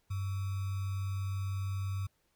sine tone with sample-and-hold, 96.9 Hz, G2, 20 cents flat, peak -32 dBFS, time 0.1-2.07 s, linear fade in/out 10 ms, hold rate 1225 Hz, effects pink hiss -75 dBFS RMS until 2.35 s

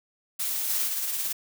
blue noise, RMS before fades -29 dBFS, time 0.39-0.87 s, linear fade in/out 10 ms
blue noise with tremolo, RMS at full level -28 dBFS, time 0.69-1.33 s, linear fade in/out 10 ms, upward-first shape sine, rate 18 Hz, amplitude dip 35%
effects none

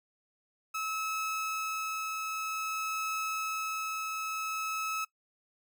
30% pulse tone with tremolo, 1295 Hz, E6, 31 cents flat, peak -29 dBFS, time 0.74-5.05 s, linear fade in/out 10 ms, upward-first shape triangle, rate 0.52 Hz, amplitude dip 25%, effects noise-tail reverb RT60 0.1 s tail -20 dB re dry

